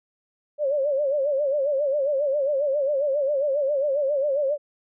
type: tone with vibrato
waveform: sine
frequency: 565 Hz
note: C#5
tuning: 33 cents sharp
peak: -20 dBFS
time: 0.58-4.58 s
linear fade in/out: 50 ms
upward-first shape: sine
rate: 7.4 Hz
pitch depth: 110 cents each way
effects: none